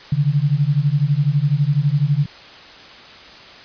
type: beating tone pair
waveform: sine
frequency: 138.59 / 150.59 Hz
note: C#3 / D3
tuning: 0 / +44 cents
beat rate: 12 Hz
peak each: -17 dBFS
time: 0.12-2.26 s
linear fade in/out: 5 ms
effects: white hiss -40 dBFS RMS until 3.64 s + resampled to 11025 Hz